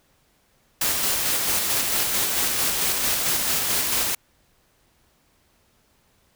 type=noise with tremolo; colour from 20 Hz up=white; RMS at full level=-22 dBFS; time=0.81-4.15 s; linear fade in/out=5 ms; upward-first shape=square; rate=4.5 Hz; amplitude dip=25%; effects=pink hiss -63 dBFS RMS until 6.35 s